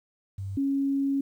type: tone pair in turn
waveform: sine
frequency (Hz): 97.5 / 275.8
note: G2 / C#4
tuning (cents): -9 / -9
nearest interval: octave + tritone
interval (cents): 1800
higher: second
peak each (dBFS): -31 / -23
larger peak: second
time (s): 0.38-0.57 / 0.57-1.21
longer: second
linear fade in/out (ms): 5
effects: 10-bit